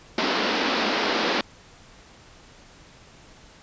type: band-pass noise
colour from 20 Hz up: pink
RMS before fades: -24 dBFS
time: 0.18-1.41 s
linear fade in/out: 2 ms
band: 210 to 5100 Hz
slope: 48 dB/octave
effects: pink hiss -50 dBFS RMS until 3.62 s + resampled to 16000 Hz